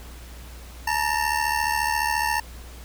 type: ring-modulated tone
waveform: 25% pulse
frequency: 904 Hz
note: A5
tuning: 47 cents sharp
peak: -15 dBFS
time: 0.87-2.4 s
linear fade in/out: 5 ms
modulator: 37.2 Hz
effects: added 60 Hz sine -39 dBFS peak until 2.84 s + pink hiss -46 dBFS RMS until 2.84 s